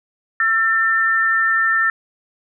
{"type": "tone pair together", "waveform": "sine", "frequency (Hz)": [1344, 1794], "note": ["E6", "A6"], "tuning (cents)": [33, 33], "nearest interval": "perfect fourth", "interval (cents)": 500, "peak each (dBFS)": [-19, -15], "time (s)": [0.4, 1.9], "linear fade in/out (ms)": 2, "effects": []}